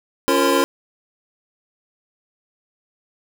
square tone cluster, 279.4 / 349.7 / 463.6 / 541 / 1021 Hz, C#4 / F4 / A#4 / C#5 / C6, +14 / +2 / -10 / -42 / -43 cents, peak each -22 dBFS, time 0.28-0.64 s, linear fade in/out 0 ms, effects none

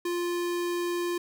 square tone, 349.2 Hz, F4, in tune, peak -28 dBFS, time 0.05-1.18 s, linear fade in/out 5 ms, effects none

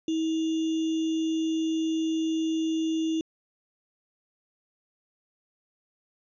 sine tone with sample-and-hold, 320.9 Hz, E4, 46 cents flat, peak -24 dBFS, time 0.08-3.21 s, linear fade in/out 2 ms, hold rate 3150 Hz, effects resampled to 16000 Hz

